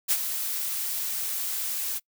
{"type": "noise with ADSR envelope", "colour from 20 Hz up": "blue", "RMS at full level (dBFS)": -21, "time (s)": [0.08, 2], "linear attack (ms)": 32, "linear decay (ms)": 55, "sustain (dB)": -9, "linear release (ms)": 32, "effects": ["noise-tail reverb RT60 0.1 s tail -25 dB re dry"]}